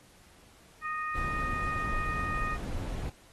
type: harmonic tone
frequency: 619 Hz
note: D#5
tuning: 9 cents flat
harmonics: 2 / 3 / 4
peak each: -33 / -37 / -44 dBFS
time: 0.81-2.58 s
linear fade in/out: 50 ms
type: noise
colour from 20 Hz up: brown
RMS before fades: -35 dBFS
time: 1.15-3.1 s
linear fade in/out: 5 ms
effects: pink hiss -59 dBFS RMS until 3.32 s + AAC 32 kbps